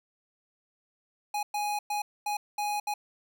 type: tone bursts at uneven times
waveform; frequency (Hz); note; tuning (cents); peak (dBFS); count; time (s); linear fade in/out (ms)
square; 830.6; G#5; 0; -29; 6; 1.34-1.43 / 1.54-1.79 / 1.9-2.02 / 2.26-2.37 / 2.58-2.8 / 2.87-2.94; 5
effects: none

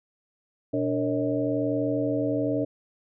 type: tone cluster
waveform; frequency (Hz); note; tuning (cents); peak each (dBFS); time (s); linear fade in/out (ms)
sine; 122.3 / 290.2 / 458 / 550 / 631; B2 / D4 / A#4 / C#5 / D#5; -16 / -21 / -31 / -14 / +24; -33 / -26 / -31 / -31 / -31; 0.73-2.65; 10
effects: none

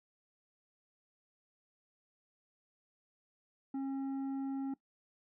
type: tone with tanh clipping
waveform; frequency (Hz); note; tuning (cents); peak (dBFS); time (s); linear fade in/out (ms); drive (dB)
sine; 271.1; C#4; -38; -36; 3.74-4.74; 5; 7
effects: noise-tail reverb RT60 0.1 s tail -19 dB re dry

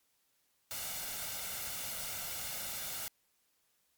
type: noise with comb filter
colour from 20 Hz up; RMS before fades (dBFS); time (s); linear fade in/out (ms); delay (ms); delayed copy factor
white; -40; 0.71-3.08; 0; 1.4; +0.55
effects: white hiss -75 dBFS RMS until 3.97 s + MP3 96 kbps

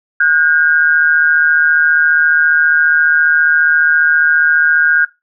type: tone pair together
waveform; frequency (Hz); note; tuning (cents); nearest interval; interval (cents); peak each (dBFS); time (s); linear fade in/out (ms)
sine; 1451.3 / 1606; F#6 / G6; -34 / +41; major second; 175; -11; 0.2-5.05; 5
effects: noise-tail reverb RT60 0.2 s tail -18 dB re dry

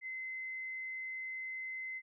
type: tone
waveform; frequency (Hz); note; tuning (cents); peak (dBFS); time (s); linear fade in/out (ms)
sine; 2055; C7; -32; -39; 0.01-2.02; 50
effects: none

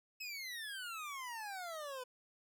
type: exponential sweep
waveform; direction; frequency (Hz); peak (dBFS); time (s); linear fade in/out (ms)
25% pulse; down; 2600 to 493.9; -39; 0.2-2.04; 10
effects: none

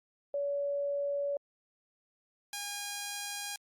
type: tone pair in turn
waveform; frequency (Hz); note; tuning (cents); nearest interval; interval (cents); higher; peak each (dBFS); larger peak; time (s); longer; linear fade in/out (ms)
sine / 5% pulse; 568 / 814.3; C#5 / G#5; +42 / -34; tritone; 624; second; -30 / -25; second; 0.34-1.37 / 2.53-3.56; neither; 2
effects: Opus 48 kbps

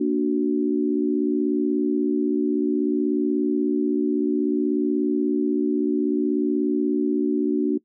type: chord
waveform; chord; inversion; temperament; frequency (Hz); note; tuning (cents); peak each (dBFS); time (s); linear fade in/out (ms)
sine; Bb augmented; none; equal; 233.1 / 293.7 / 370; Bb3 / D4 / F#4; 0 / 0 / 0; -25 / -21 / -24; 0-7.78; 10
effects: noise-tail reverb RT60 0.1 s tail -21 dB re dry

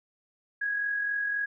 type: tone with amplitude modulation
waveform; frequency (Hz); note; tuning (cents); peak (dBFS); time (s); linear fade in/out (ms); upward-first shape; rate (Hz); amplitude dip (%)
sine; 1656; G#6; -5; -25; 0.61-1.46; 10; sine; 43.8; 40
effects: none

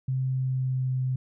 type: tone with pitch glide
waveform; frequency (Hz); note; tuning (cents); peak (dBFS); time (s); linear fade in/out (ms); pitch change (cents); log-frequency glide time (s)
sine; 130.81 to 129.16; C3 to C3; 0 to -22; -24; 0.08-1.16; 5; -22; 0.24-0.96
effects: none

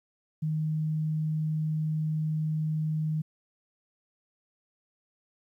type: tone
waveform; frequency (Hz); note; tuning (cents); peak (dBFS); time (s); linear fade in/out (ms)
sine; 155.56; D#3; 0; -26; 0.42-3.22; 10
effects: 11-bit

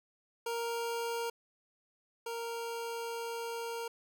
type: tone pair in turn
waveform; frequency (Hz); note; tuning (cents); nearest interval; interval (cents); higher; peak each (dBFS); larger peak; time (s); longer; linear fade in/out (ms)
25% pulse; 466.2 / 464.3; A#4 / A#4; 0 / -7; unison; 7; first; -30 / -33; first; 0.46-1.3 / 2.26-3.88; second; 5
effects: none

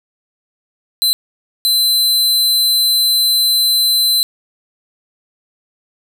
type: tone bursts at uneven times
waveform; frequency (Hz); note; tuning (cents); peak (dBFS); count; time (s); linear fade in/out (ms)
sawtooth; 4050; B7; +43; -8; 2; 1.02-1.13 / 1.65-4.23; 0
effects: none

